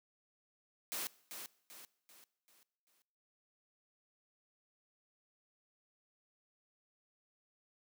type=noise with echo; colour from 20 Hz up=white; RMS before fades=-40 dBFS; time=0.92-1.07 s; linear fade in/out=0 ms; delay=390 ms; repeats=5; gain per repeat=-7 dB; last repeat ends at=3.02 s; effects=noise-tail reverb RT60 0.9 s tail -22 dB re dry + high-pass 200 Hz 12 dB/octave